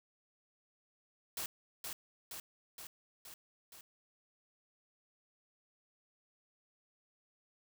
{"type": "noise with echo", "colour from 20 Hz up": "white", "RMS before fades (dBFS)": -40, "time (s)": [1.37, 1.46], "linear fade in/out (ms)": 2, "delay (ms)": 470, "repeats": 5, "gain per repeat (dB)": -3, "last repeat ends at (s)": 3.81, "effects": []}